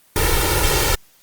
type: noise with comb filter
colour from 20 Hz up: pink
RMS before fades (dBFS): -17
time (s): 0.16-0.95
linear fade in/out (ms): 2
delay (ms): 2.2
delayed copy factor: +0.95
effects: white hiss -54 dBFS RMS until 1.22 s + Opus 24 kbps